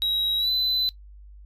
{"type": "tone with pitch glide", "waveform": "triangle", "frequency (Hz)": [3842, 4017], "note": ["B7", "B7"], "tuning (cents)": [-48, 29], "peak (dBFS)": -20, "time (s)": [0.02, 0.89], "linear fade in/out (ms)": 0, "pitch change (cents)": 77, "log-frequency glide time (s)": [0.38, 0.5], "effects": ["noise-tail reverb RT60 0.1 s tail -19 dB re dry", "added 50 Hz sine -43 dBFS peak until 1.45 s"]}